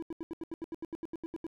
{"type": "tone bursts", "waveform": "triangle", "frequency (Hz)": 329.6, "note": "E4", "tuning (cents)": 0, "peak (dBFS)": -33, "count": 15, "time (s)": [0, 1.466], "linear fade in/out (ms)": 0, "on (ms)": 24, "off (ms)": 79, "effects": []}